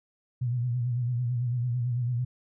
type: tone with vibrato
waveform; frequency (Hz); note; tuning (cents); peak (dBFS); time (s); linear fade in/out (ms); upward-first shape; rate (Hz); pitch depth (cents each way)
sine; 122; B2; -21; -25; 0.41-2.25; 10; sine; 9; 67
effects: none